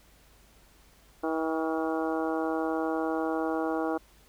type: harmonic tone with a mistuned harmonic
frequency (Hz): 160.5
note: E3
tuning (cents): -46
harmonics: 2 / 3 / 4 / 5 / 6 / 7 / 8 / 9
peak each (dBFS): -30 / -33 / -35 / -35 / -43 / -39 / -45 / -41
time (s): 1.23-3.98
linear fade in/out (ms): 10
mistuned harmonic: 9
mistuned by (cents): -39
effects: added 50 Hz sine -60 dBFS peak until 4.28 s + pink hiss -60 dBFS RMS until 4.28 s